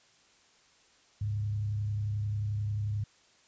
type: tone with frequency modulation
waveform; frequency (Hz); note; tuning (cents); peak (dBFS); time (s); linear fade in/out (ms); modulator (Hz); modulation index
sine; 103.83; G#2; 0; -29; 1.21-3.04; 5; 31.3; 0.33
effects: white hiss -63 dBFS RMS until 3.47 s + resampled to 16000 Hz